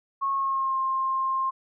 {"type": "tone with pitch glide", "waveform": "sine", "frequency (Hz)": [1093, 1060], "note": ["C#6", "C6"], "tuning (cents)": [-25, 22], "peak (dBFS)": -23, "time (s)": [0.21, 1.51], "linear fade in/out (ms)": 20, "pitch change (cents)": -53, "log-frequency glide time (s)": [0.33, 0.78], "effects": []}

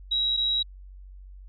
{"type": "tone pair in turn", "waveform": "sine", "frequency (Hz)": [3856, 3856], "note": ["B7", "B7"], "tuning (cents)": [-42, -42], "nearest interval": "unison", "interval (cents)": 0, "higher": "neither", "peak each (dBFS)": -22, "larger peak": "neither", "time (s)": [[0.11, 0.37], [0.37, 0.63]], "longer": "neither", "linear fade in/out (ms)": 10, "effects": ["added 47 Hz sine -42 dBFS peak until 1.48 s"]}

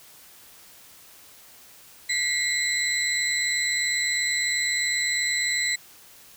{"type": "tone cluster", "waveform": "sine", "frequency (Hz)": [1969, 2117, 4043, 7740], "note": ["B6", "C7", "B7", "B8"], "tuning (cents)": [-6, 20, 40, -36], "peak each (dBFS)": -27, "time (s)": [2.09, 5.76], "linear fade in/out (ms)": 10, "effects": ["tanh soft clip ceiling -16 dBFS", "white hiss -50 dBFS RMS until 6.36 s"]}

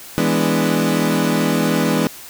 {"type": "chord", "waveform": "30% pulse", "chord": "E dominant seventh", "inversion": "none", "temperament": "equal", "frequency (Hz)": [164.81, 207.7, 246.9, 293.7], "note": ["E3", "G#3", "B3", "D4"], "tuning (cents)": [0, 0, 0, 0], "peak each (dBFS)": [-18, -18, -18, -19], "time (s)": [0.18, 2.07], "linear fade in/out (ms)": 0, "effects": ["white hiss -37 dBFS RMS until 2.29 s"]}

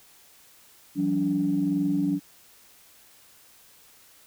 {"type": "tone cluster", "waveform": "sine", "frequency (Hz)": [168.2, 190.2, 287.7], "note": ["E3", "F#3", "D4"], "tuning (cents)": [35, 48, -36], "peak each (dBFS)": [-30, -28, -23], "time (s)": [0.95, 2.2], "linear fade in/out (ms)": 50, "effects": ["tanh soft clip ceiling -13 dBFS", "white hiss -55 dBFS RMS until 4.26 s"]}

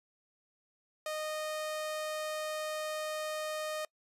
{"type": "tone", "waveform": "sawtooth", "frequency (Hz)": 617, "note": "D#5", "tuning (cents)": -15, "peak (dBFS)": -31, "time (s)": [1.06, 3.85], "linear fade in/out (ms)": 2, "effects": ["noise-tail reverb RT60 0.1 s tail -25 dB re dry", "resampled to 32000 Hz"]}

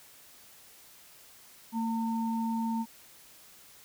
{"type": "tone pair together", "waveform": "sine", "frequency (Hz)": [226.6, 908], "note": ["A#3", "A#5"], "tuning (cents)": [-49, -46], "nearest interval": "2 octaves", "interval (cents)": 2403, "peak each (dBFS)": [-29, -35], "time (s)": [1.72, 2.86], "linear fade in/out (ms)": 50, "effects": ["white hiss -55 dBFS RMS until 3.84 s"]}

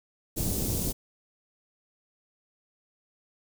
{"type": "band-stop noise", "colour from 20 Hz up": "pink", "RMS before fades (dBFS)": -29, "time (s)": [0.36, 0.93], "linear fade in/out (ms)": 20, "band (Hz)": [360, 7100], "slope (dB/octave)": 12, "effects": []}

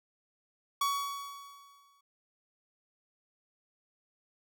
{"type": "tone with exponential decay", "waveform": "45% pulse", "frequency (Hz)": 1126, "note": "C#6", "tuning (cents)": 27, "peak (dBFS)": -26, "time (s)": [0.81, 2.01], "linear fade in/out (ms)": 5, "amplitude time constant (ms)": 260, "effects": []}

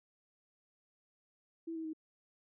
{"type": "tone with pitch steps", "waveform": "sine", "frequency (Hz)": [329.6, 322.4, 315.4], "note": ["E4", "E4", "D#4"], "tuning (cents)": [0, -38, 24], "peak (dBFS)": -38, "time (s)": [1.67, 1.934], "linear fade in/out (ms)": 10, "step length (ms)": 88, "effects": []}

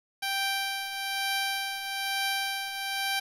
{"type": "tone with tremolo", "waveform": "10% pulse", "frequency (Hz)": 784, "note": "G5", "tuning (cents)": 0, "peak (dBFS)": -18, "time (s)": [0.22, 3.2], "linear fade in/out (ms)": 10, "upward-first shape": "triangle", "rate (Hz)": 1.1, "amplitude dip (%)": 60, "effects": ["resampled to 32000 Hz", "9-bit"]}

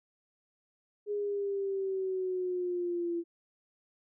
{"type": "exponential sweep", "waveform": "sine", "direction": "down", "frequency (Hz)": [415.3, 338.5], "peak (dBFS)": -30, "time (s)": [1.06, 3.24], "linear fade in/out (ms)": 50, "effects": []}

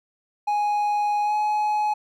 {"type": "tone with pitch glide", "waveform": "triangle", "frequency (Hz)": [830.6, 844.1], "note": ["G#5", "G#5"], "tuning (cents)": [0, 28], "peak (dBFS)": -18, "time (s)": [0.47, 1.94], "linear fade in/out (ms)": 10, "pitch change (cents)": 28, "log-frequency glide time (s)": [1.23, 1.34], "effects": []}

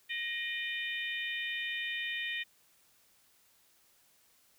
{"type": "harmonic tone with a mistuned harmonic", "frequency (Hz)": 607, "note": "D#5", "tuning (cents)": -43, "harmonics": [3, 4, 5, 6], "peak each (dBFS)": [-37, -39, -41, -43], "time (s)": [0.09, 2.44], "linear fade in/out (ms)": 20, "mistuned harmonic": 3, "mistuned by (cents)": 49, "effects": ["white hiss -67 dBFS RMS until 4.58 s"]}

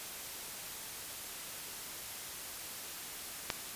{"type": "click", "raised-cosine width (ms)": 0.2, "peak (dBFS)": -14, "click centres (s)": 3.502, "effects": ["white hiss -44 dBFS RMS until 3.75 s", "resampled to 32000 Hz"]}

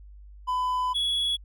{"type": "tone pair in turn", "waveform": "triangle", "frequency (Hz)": [1004, 3369], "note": ["B5", "G#7"], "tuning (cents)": [28, 24], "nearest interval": "octave + major sixth", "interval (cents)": 2096, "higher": "second", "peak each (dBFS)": -22, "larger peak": "neither", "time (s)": [[0.47, 0.94], [0.94, 1.37]], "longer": "first", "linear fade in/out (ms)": 20, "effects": ["added 50 Hz sine -44 dBFS peak until 1.44 s"]}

